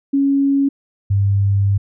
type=tone pair in turn; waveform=sine; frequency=277.2 / 99.46 Hz; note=C#4 / G2; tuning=0 / +26 cents; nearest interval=octave + tritone; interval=1774 cents; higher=first; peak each=-12 dBFS; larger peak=neither; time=0.13-0.69 / 1.1-1.78 s; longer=second; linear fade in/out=10 ms; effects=none